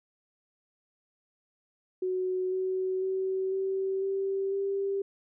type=tone with pitch steps; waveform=sine; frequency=370 / 374.7 / 379.5 / 384.4 / 389.3 / 394.3 Hz; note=F#4 / F#4 / F#4 / G4 / G4 / G4; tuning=0 / +22 / +44 / -34 / -12 / +10 cents; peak=-27 dBFS; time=2.02-5.02 s; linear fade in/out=5 ms; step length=500 ms; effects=none